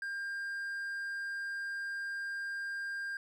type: tone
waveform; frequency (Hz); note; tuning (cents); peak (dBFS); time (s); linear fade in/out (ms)
triangle; 1600; G6; +35; -34; 0.02-3.17; 2
effects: none